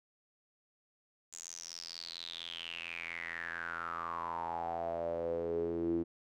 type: tone with band-pass filter sweep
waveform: sawtooth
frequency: 84.3 Hz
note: E2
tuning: 39 cents sharp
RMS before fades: -39 dBFS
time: 1.32-6.04 s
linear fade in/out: 20 ms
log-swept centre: 7200 to 310 Hz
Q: 8.7
effects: none